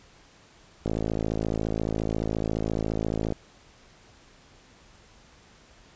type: click train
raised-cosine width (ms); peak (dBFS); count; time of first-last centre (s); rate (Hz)
2; -14; 135; 0.86-3.323; 54.4
effects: pink hiss -55 dBFS RMS until 5.95 s + resampled to 16000 Hz